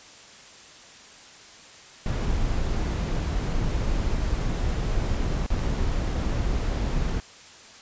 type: noise with dropouts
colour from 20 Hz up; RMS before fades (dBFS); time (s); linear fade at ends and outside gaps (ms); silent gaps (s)
brown; -25; 2.06-7.2; 0; 3.533-3.537 / 5.463-5.504 / 5.589-5.592
effects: white hiss -47 dBFS RMS until 7.81 s + resampled to 16000 Hz